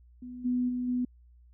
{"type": "tone with level steps", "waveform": "sine", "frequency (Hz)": 248.2, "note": "B3", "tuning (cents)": 9, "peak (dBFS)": [-39, -25, -29, -26], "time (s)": [0.22, 1.05], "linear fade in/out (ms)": 5, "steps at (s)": [0.44, 0.68, 0.87], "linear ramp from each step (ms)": 20, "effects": ["added 60 Hz sine -54 dBFS peak until 1.53 s"]}